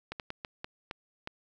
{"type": "slowing click train", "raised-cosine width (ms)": 0.3, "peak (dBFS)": -21, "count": 7, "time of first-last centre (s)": [0.12, 1.274], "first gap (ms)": 78, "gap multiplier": 1.36, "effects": []}